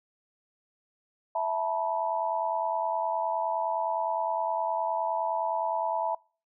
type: chord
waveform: sine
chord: E suspended fourth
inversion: none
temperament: equal with one note detuned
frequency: 659.3 / 880 / 969.7 Hz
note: E5 / A5 / B5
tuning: 0 / 0 / -32 cents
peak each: -30 / -30 / -31 dBFS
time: 1.35-6.15 s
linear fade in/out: 5 ms
effects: noise-tail reverb RT60 0.4 s tail -26 dB re dry